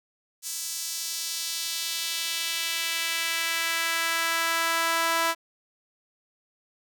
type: tone with high-pass filter sweep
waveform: sawtooth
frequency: 330.9 Hz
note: E4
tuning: 7 cents sharp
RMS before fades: -28 dBFS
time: 0.42-5.35 s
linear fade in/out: 50 ms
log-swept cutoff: 6600 to 1000 Hz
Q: 1.3
effects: none